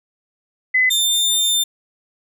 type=tone pair in turn; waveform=sine / sawtooth; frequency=2020 / 3599 Hz; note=B6 / A7; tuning=+39 / +38 cents; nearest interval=minor seventh; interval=999 cents; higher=second; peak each=-12 dBFS; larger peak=neither; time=0.74-0.9 / 0.9-1.64 s; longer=second; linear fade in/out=10 ms; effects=none